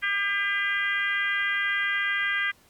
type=harmonic tone; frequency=400.8 Hz; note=G4; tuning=38 cents sharp; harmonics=3 / 4 / 5 / 6 / 7 / 8; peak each=-35 / -27 / -27 / -35 / -39 / -37 dBFS; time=0.02-2.52 s; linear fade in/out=20 ms; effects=pink hiss -59 dBFS RMS until 2.69 s + Opus 48 kbps